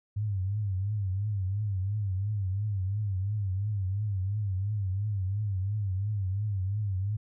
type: tone with vibrato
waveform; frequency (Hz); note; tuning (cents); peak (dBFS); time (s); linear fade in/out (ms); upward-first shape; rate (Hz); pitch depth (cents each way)
sine; 99.6; G2; +28; -27; 0.16-7.17; 10; triangle; 2.9; 150
effects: none